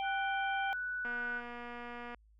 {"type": "harmonic tone", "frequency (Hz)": 784, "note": "G5", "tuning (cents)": 0, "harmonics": [1, 3, 4], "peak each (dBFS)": [-34, -44, -46], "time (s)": [0, 0.73], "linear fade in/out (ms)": 0}
{"type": "tone", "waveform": "sine", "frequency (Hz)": 1483, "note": "F#6", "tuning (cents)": 4, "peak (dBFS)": -35, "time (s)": [0.02, 1.42], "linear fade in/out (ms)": 50}
{"type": "click train", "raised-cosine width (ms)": 0.5, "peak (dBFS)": -31, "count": 264, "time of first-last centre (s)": [1.05, 2.146], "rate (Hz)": 240}
{"effects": ["added 53 Hz sine -61 dBFS peak until 2.39 s"]}